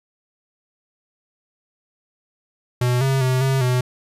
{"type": "tone with pitch steps", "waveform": "square", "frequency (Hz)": [123.7, 134.6, 128.8, 134.1, 125.6], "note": ["B2", "C3", "C3", "C3", "B2"], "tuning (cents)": [3, 49, -27, 43, 30], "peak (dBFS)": -17, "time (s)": [2.81, 3.81], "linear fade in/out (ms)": 5, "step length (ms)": 200, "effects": ["resampled to 32000 Hz"]}